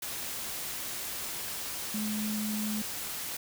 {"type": "tone in noise", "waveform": "sine", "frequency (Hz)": 212.7, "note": "G#3", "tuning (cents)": 42, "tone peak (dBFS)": -31, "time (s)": [1.94, 2.82], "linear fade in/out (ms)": 5, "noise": "white", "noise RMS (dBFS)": -37, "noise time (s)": [0.02, 3.37], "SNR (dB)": 3, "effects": []}